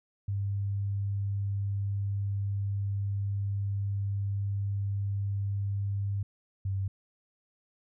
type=tone pair in turn; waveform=sine; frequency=99.8 / 97.07 Hz; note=G2 / G2; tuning=+32 / -16 cents; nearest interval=unison; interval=48 cents; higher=first; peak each=-28 / -28 dBFS; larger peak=neither; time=0.28-6.23 / 6.65-6.88 s; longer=first; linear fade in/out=5 ms; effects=none